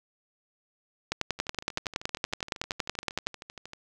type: two click trains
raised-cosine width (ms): 0.2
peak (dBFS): -10 / -24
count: 24 / 31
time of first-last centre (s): 1.12-3.27 / 1.39-3.734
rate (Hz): 10.7 / 12.8
effects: none